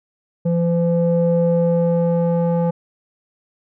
square tone with low-pass filter sweep, 170 Hz, F3, 46 cents flat, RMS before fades -17 dBFS, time 0.45-2.71 s, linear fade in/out 10 ms, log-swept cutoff 420 to 690 Hz, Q 3.5, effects none

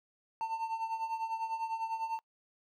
triangle tone with tremolo, 899 Hz, A5, 37 cents sharp, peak -28 dBFS, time 0.41-2.19 s, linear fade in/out 0 ms, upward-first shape triangle, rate 10 Hz, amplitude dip 75%, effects noise-tail reverb RT60 0.1 s tail -26 dB re dry

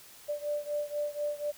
sine beating tone pair, 587.3 / 591.4 Hz, D5 / D5, 0 / +12 cents, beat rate 4.1 Hz, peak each -33 / -35 dBFS, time 0.28-1.52 s, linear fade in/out 20 ms, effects white hiss -53 dBFS RMS until 1.57 s

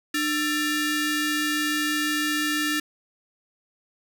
sawtooth ring-modulated tone, 1037 Hz, C6, 16 cents flat, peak -16 dBFS, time 0.14-2.8 s, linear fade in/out 5 ms, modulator 736 Hz, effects none

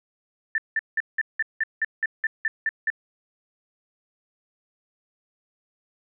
sine tone bursts, 1777 Hz, A6, 17 cents sharp, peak -20 dBFS, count 12, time 0.55-2.902 s, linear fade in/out 2 ms, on 31 ms, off 180 ms, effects none

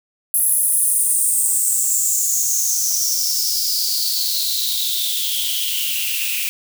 blue noise with high-pass filter sweep, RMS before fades -19 dBFS, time 0.34-6.49 s, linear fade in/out 0 ms, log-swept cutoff 11000 to 2500 Hz, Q 7.7, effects none

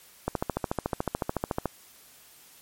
click train, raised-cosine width 1 ms, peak -12 dBFS, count 20, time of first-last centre 0.28-1.657 s, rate 13.8 Hz, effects white hiss -54 dBFS RMS until 2.61 s + MP3 64 kbps

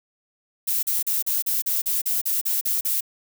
violet noise bursts, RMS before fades -23 dBFS, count 12, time 0.67-3.008 s, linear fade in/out 10 ms, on 160 ms, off 38 ms, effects none

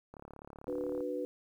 click train, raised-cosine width 1 ms, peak -34 dBFS, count 32, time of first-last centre 0.14-1.006 s, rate 35.8 Hz
sine chord, B minor, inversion first, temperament equal with one note detuned, 294.7 / 370 / 493.9 Hz, D4 / F#4 / B4, +6 / 0 / 0 cents, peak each -39 / -40 / -36 dBFS, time 0.68-1.25 s, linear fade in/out 0 ms
effects 11-bit

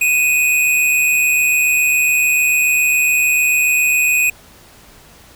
square tone pair together, 2492 / 2639 Hz, D#7 / E7, +2 / +1 cents, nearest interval minor second, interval 99 cents, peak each -13 / -22 dBFS, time 0.01-4.3 s, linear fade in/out 5 ms, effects pink hiss -44 dBFS RMS until 5.35 s

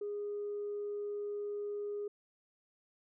sine tone, 411.6 Hz, G#4, 16 cents flat, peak -35 dBFS, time 0.01-2.08 s, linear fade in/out 5 ms, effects tanh soft clip ceiling -32 dBFS

